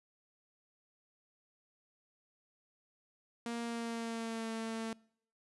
sawtooth tone with pitch glide, 234.2 to 224.7 Hz, A#3 to A3, +8 to +37 cents, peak -33 dBFS, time 3.46-4.93 s, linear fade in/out 2 ms, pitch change -71 cents, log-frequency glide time 3.63-4.51 s, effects noise-tail reverb RT60 0.6 s tail -24 dB re dry + resampled to 24000 Hz

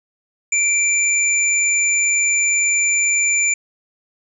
sine tone pair together, 2349 / 7039 Hz, D7 / A8, 0 / 0 cents, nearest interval octave + perfect fifth, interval 1900 cents, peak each -17 dBFS, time 0.52-3.54 s, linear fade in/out 5 ms, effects none

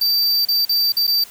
square tone with dropouts, 4654 Hz, D8, 17 cents flat, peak -15 dBFS, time 0.01-1.24 s, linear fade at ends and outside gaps 5 ms, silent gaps 0.452-0.485 / 0.652-0.692 / 0.922-0.967 / 1.069-1.076 s, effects white hiss -42 dBFS RMS until 1.3 s

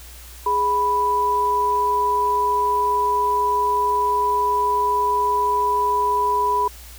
sine tone pair together, 415.3 / 987.8 Hz, G#4 / B5, 0 / 0 cents, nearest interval octave + minor third, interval 1500 cents, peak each -25 / -17 dBFS, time 0.46-6.68 s, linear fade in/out 5 ms, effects added 60 Hz sine -40 dBFS peak until 6.98 s + white hiss -43 dBFS RMS until 6.98 s

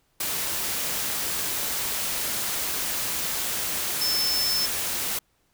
sine tone in noise, 5274 Hz, E8, in tune, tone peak -23 dBFS, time 4.01-4.66 s, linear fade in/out 5 ms, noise white, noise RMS -28 dBFS, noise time 0.2-5.19 s, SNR +2 dB, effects pink hiss -68 dBFS RMS until 5.53 s

